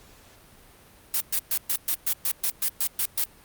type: noise bursts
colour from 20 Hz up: blue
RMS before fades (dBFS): -24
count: 12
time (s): 1.14-3.24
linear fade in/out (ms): 2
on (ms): 65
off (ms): 120
effects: pink hiss -53 dBFS RMS until 3.44 s + Opus 48 kbps